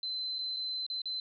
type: tone with dropouts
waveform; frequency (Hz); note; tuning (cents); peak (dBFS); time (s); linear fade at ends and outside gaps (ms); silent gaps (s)
sine; 4061; B7; +48; -33; 0.03-1.2; 2; 0.385-0.389 / 0.564-0.568 / 0.865-0.9 / 1.018-1.056
effects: none